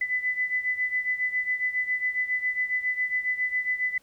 sine beating tone pair, 2000 / 2007.3 Hz, B6 / B6, +21 / +28 cents, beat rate 7.3 Hz, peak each -26 / -30 dBFS, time 0.01-3.98 s, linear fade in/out 5 ms, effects pink hiss -62 dBFS RMS until 4.02 s

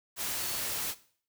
sine tone in noise, 4420 Hz, C#8, 6 cents flat, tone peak -44 dBFS, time 0.38-0.63 s, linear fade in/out 50 ms, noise white, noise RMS -34 dBFS, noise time 0.16-0.95 s, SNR -13 dB, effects noise-tail reverb RT60 0.5 s tail -17 dB re dry

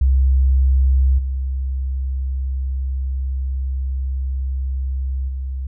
sine tone with level steps, 65.9 Hz, C2, 13 cents sharp, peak -11 / -19 / -22 dBFS, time 0.01-5.67 s, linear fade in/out 5 ms, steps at 1.18 / 5.28 s, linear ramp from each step 10 ms, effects none

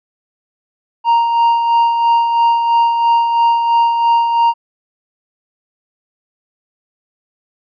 triangle tone with tremolo, 932 Hz, A#5, 1 cent flat, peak -6 dBFS, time 1.04-4.54 s, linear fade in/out 50 ms, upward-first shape sine, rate 3 Hz, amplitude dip 45%, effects resampled to 11025 Hz

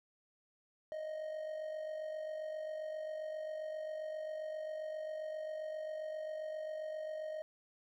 triangle tone with amplitude modulation, 622.3 Hz, D#5, in tune, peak -35 dBFS, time 0.92-7.42 s, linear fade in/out 0 ms, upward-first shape sine, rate 47.5 Hz, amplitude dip 50%, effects none

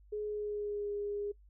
sine tone with pitch glide, 420.9 to 409.6 Hz, G#4 to G#4, +23 to -24 cents, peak -34 dBFS, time 0.12-1.32 s, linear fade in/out 10 ms, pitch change -47 cents, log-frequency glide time 0.25-0.91 s, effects noise-tail reverb RT60 0.1 s tail -23 dB re dry + added 50 Hz sine -57 dBFS peak until 1.49 s

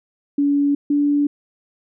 sine tone pair in turn, 285.1 / 289.2 Hz, C#4 / D4, +49 / -27 cents, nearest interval unison, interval 24 cents, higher second, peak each -14 dBFS, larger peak neither, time 0.38-0.75 / 0.9-1.27 s, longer neither, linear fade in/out 5 ms, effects none

